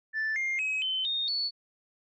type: tone with pitch steps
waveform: sine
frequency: 1760 / 2117 / 2547 / 3064 / 3686 / 4435 Hz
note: A6 / C7 / D#7 / G7 / A#7 / C#8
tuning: 0 / +20 / +40 / -40 / -20 / 0 cents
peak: -25 dBFS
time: 0.13-1.51 s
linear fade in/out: 50 ms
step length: 230 ms
effects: tanh soft clip ceiling -25 dBFS + MP3 32 kbps

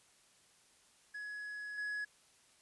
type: tone with level steps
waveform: triangle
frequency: 1683 Hz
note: G#6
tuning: 23 cents sharp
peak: -40 / -35 dBFS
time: 1.14-2.05 s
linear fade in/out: 10 ms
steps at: 1.78 s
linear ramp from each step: 2 ms
effects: white hiss -67 dBFS RMS until 2.61 s + resampled to 24000 Hz

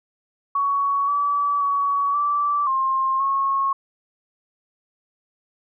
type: tone with pitch steps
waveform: sine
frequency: 1120 / 1149 / 1128 / 1163 / 1062 / 1092 Hz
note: C#6 / D6 / C#6 / D6 / C6 / C#6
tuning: +18 / -38 / +30 / -17 / +25 / -26 cents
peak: -18 dBFS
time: 0.55-3.73 s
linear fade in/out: 5 ms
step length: 530 ms
effects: none

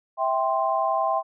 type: chord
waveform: sine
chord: C major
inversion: first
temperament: just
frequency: 654.1 / 784.9 / 1046.5 Hz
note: E5 / G5 / C6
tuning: -14 / +2 / 0 cents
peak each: -25 dBFS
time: 0.17-1.23 s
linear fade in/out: 50 ms
effects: none

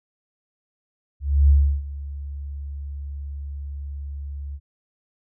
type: tone with ADSR envelope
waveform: sine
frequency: 70.7 Hz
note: C#2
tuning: 35 cents sharp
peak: -10 dBFS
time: 1.2-4.6 s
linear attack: 290 ms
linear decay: 330 ms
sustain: -19 dB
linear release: 53 ms
effects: none

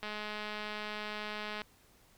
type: click train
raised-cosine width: 0.3 ms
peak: -24 dBFS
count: 336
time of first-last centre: 0.03-1.618 s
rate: 211 Hz
effects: pink hiss -64 dBFS RMS until 2.17 s

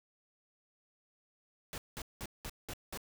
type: noise bursts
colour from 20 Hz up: pink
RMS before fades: -42 dBFS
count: 6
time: 1.73-2.974 s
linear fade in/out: 0 ms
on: 49 ms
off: 190 ms
effects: none

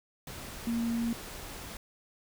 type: tone in noise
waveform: sine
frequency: 232.6 Hz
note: A#3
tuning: 4 cents flat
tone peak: -28 dBFS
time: 0.67-1.13 s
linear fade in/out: 2 ms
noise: pink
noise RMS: -43 dBFS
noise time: 0.27-1.77 s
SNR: +12 dB
effects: none

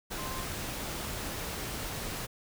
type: tone in noise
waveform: sine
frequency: 1046.5 Hz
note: C6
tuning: in tune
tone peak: -41 dBFS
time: 0.17-0.45 s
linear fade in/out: 20 ms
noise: pink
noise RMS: -37 dBFS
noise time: 0.1-2.27 s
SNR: -7 dB
effects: none

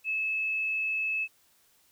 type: tone with frequency modulation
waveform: sine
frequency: 2600 Hz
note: E7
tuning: 24 cents flat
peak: -27 dBFS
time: 0.04-1.28 s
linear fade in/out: 50 ms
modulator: 46.6 Hz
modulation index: 0.26
effects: white hiss -65 dBFS RMS until 1.91 s

